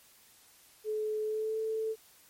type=tone with pitch glide; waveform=sine; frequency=429.6 to 440.7 Hz; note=A4 to A4; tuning=-41 to +3 cents; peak=-30 dBFS; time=0.84-1.96 s; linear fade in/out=50 ms; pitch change=+44 cents; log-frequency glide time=1.24-1.59 s; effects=white hiss -60 dBFS RMS until 2.29 s + MP3 64 kbps